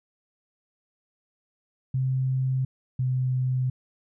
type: tone pair in turn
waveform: sine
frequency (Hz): 130.81 / 128.34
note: C3 / C3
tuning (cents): 0 / -33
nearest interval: unison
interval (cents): 33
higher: first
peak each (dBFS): -22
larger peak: neither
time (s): 1.94-2.65 / 2.99-3.7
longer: neither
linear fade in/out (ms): 5
effects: none